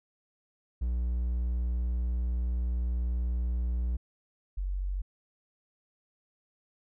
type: tone pair in turn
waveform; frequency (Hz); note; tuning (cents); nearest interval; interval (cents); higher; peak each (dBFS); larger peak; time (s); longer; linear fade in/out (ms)
triangle / sine; 60.3 / 46.8; B1 / F#1; -41 / +20; major third; 439; first; -25 / -29; first; 0.81-3.97 / 4.57-5.02; first; 10
effects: none